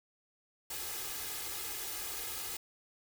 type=noise with comb filter; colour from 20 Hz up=white; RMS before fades=-40 dBFS; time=0.7-2.57 s; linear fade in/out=5 ms; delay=2.4 ms; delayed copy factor=+0.8; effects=none